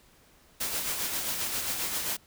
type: noise with tremolo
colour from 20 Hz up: white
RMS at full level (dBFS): -30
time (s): 0.6-2.17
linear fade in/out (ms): 10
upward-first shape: sine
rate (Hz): 7.5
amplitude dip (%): 40
effects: pink hiss -60 dBFS RMS until 2.26 s